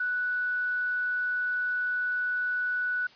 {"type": "tone", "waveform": "sine", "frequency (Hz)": 1480, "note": "F#6", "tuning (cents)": 0, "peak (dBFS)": -26, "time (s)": [0, 3.07], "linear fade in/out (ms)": 5, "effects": ["white hiss -54 dBFS RMS until 3.15 s", "resampled to 11025 Hz"]}